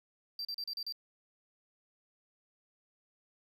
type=tone bursts; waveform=triangle; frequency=4699 Hz; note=D8; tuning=in tune; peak=-35 dBFS; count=6; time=0.39-0.924 s; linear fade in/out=2 ms; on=59 ms; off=36 ms; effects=none